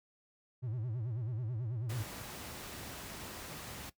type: tone with vibrato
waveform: triangle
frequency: 116.54 Hz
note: A#2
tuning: in tune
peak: -33 dBFS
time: 0.62-2.04 s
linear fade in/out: 20 ms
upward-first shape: sine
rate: 9.2 Hz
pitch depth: 180 cents each way
type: noise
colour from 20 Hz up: pink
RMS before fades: -45 dBFS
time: 1.89-3.9 s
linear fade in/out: 10 ms
effects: noise-tail reverb RT60 0.1 s tail -17 dB re dry + high-pass 60 Hz 12 dB/octave